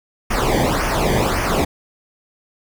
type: noise with flanger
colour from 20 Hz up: brown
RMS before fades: -18 dBFS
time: 0.3-1.65 s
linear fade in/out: 10 ms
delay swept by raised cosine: 0.25 to 0.76 ms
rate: 1.8 Hz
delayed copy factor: -0.8
effects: none